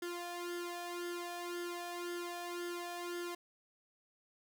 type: tone with flanger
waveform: sawtooth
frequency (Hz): 349.2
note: F4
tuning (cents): 0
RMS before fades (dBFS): -42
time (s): 0.02-3.35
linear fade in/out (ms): 5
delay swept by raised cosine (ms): 0.6 to 1.22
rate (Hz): 1.9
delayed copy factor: +0.8
effects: none